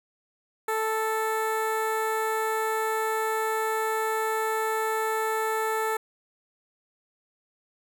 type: tone with notch filter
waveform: 15% pulse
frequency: 440 Hz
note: A4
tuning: in tune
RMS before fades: -27 dBFS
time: 0.68-5.97 s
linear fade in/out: 5 ms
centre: 4800 Hz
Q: 0.8
effects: none